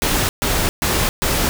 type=noise bursts; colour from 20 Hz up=pink; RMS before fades=-18 dBFS; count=4; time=0.02-1.49 s; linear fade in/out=0 ms; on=270 ms; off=130 ms; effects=none